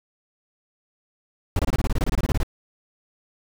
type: noise bursts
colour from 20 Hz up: brown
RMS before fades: -20 dBFS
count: 16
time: 1.56-2.432 s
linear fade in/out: 2 ms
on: 32 ms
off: 24 ms
effects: none